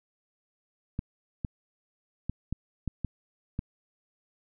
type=clicks; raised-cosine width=5 ms; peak=-18 dBFS; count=7; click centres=0.991 / 1.448 / 2.296 / 2.526 / 2.877 / 3.047 / 3.591 s; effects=none